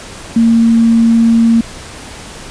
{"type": "tone with tanh clipping", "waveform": "triangle", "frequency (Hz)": 229.3, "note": "A#3", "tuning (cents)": -28, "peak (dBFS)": -5, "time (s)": [0.36, 1.61], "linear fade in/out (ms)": 5, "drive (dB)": 3, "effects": ["pink hiss -30 dBFS RMS until 2.5 s", "resampled to 22050 Hz"]}